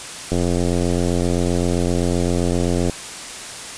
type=click train; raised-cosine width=2 ms; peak=-7 dBFS; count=227; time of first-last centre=0.32-2.897 s; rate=87.7 Hz; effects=white hiss -32 dBFS RMS until 3.77 s + resampled to 22050 Hz